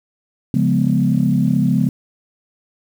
sine chord, C# dominant seventh, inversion none, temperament equal, 138.59 / 174.61 / 207.7 / 246.9 Hz, C#3 / E#3 / G#3 / B3, 0 / 0 / 0 / 0 cents, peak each -18 dBFS, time 0.54-1.89 s, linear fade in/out 2 ms, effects tanh soft clip ceiling -3 dBFS + 7-bit

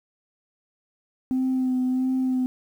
sine tone with vibrato, 257.1 Hz, C4, 30 cents flat, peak -19 dBFS, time 1.31-2.46 s, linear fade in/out 0 ms, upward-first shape sine, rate 1.5 Hz, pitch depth 20 cents each way, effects tanh soft clip ceiling -18 dBFS + 9-bit

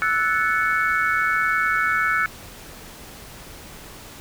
sine chord, F# minor seventh, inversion third, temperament equal with one note detuned, 1318.5 / 1480 / 1738.8 / 2217 Hz, E6 / F#6 / A6 / C#7, 0 / 0 / -21 / 0 cents, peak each -23 / -22 / -25 / -26 dBFS, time 0.02-2.26 s, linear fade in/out 0 ms, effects pink hiss -41 dBFS RMS until 4.2 s

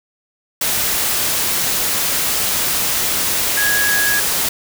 sine tone in noise, 1661.2 Hz, G#6, in tune, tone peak -16 dBFS, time 3.57-4.2 s, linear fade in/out 5 ms, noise white, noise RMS -18 dBFS, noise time 0.61-4.49 s, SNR -1 dB, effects none

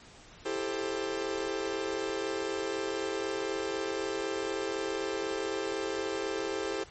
40% pulse chord, A minor seventh, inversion second, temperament just, 330 / 396 / 440 / 528 Hz, E4 / G4 / A4 / C5, +2 / +18 / 0 / +16 cents, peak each -38 / -34 / -36 / -38 dBFS, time 0.45-6.84 s, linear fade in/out 10 ms, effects pink hiss -53 dBFS RMS until 6.9 s + MP3 32 kbps

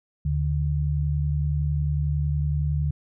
sine tone pair together, 75.92 / 146.83 Hz, D#2 / D3, -42 / 0 cents, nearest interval major seventh, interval 1142 cents, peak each -24 dBFS, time 0.25-2.91 s, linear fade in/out 5 ms, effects none

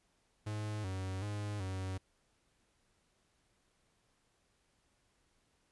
45% pulse tone with pitch steps, 106.2 / 94.5 / 103.7 / 94.4 Hz, G#2 / F#2 / G#2 / F#2, +39 / +37 / -2 / +35 cents, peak -37 dBFS, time 0.46-1.98 s, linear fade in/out 10 ms, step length 380 ms, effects pink hiss -75 dBFS RMS until 5.71 s + resampled to 24000 Hz

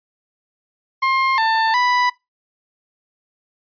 30% pulse tone with pitch steps, 1063 / 892 / 988 Hz, C6 / A5 / B5, +27 / +23 / 0 cents, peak -12 dBFS, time 1.02-2.1 s, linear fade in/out 10 ms, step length 360 ms, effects noise-tail reverb RT60 0.2 s tail -21 dB re dry + resampled to 11025 Hz

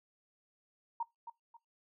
sine tone with echo, 932.3 Hz, A#5, in tune, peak -32 dBFS, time 1-1.03 s, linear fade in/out 5 ms, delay 270 ms, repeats 2, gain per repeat -10 dB, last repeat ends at 1.57 s, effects noise-tail reverb RT60 0.2 s tail -22 dB re dry

